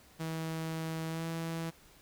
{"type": "tone with pitch glide", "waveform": "sawtooth", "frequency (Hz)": [161.4, 164.51], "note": ["E3", "E3"], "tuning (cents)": [-36, -3], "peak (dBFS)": -31, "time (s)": [0.19, 1.71], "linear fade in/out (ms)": 20, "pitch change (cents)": 33, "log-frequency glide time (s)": [1.08, 1.24], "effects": ["pink hiss -60 dBFS RMS until 2.01 s"]}